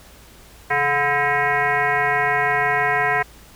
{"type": "tone with frequency modulation", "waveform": "sine", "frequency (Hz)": 1310, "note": "E6", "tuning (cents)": -11, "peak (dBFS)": -16, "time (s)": [0.7, 3.23], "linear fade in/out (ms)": 10, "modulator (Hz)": 294, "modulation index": 2.9, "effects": ["added 56 Hz sine -49 dBFS peak until 3.55 s", "pink hiss -47 dBFS RMS until 3.55 s"]}